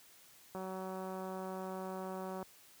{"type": "click train", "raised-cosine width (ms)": 1, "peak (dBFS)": -30, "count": 354, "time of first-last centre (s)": [0.55, 2.428], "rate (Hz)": 188, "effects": ["white hiss -61 dBFS RMS until 2.8 s", "high-pass 60 Hz 12 dB/octave"]}